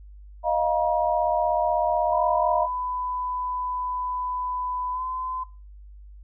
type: chord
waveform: sine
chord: Eb suspended second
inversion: none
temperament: equal with one note detuned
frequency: 622.3 / 698.5 / 954.7 Hz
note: Eb5 / F5 / Bb5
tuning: 0 / 0 / +41 cents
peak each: -24 dBFS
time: 0.43-2.68 s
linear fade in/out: 50 ms
type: tone with pitch glide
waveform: sine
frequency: 999 to 1021.2 Hz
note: B5 to C6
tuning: +20 to -42 cents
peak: -27 dBFS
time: 2.12-5.44 s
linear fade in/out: 10 ms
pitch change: +38 cents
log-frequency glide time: 4.92-5.02 s
effects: noise-tail reverb RT60 0.3 s tail -18 dB re dry + added 50 Hz sine -42 dBFS peak until 6.23 s